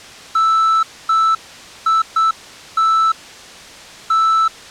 triangle tone bursts at uneven times, 1318.5 Hz, E6, in tune, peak -9 dBFS, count 6, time 0.35-0.83 / 1.09-1.35 / 1.86-2.02 / 2.16-2.31 / 2.77-3.12 / 4.1-4.48 s, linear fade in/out 5 ms, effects white hiss -36 dBFS RMS until 4.7 s + low-pass 6000 Hz 12 dB/octave

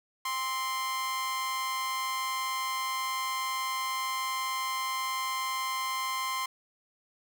sawtooth tone with amplitude modulation, 1046.5 Hz, C6, in tune, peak -24 dBFS, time 0.25-6.46 s, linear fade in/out 5 ms, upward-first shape sine, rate 250 Hz, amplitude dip 50%, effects none

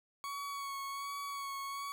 40% pulse tone with vibrato, 1117 Hz, C#6, 13 cents sharp, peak -38 dBFS, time 0.24-1.92 s, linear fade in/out 0 ms, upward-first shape sine, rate 1.3 Hz, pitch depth 23 cents each way, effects none

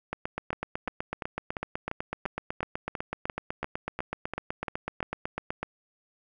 two click trains, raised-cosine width 0.5 ms, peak -17 / -16 dBFS, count 14 / 45, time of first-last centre 0.53-5.028 / 0.13-5.63 s, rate 2.89 / 8 Hz, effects none

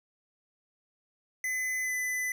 square tone with pitch glide, 2025 to 2005 Hz, B6 to B6, +43 to +26 cents, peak -30 dBFS, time 1.44-2.32 s, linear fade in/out 2 ms, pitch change -17 cents, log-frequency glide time 1.83-1.93 s, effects none

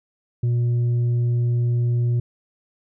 triangle tone with tanh clipping, 120 Hz, B2, 49 cents flat, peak -18 dBFS, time 0.43-2.2 s, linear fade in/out 5 ms, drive 8 dB, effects none

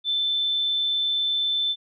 sine tone, 3532 Hz, A7, 6 cents sharp, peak -21 dBFS, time 0.04-1.76 s, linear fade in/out 50 ms, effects none

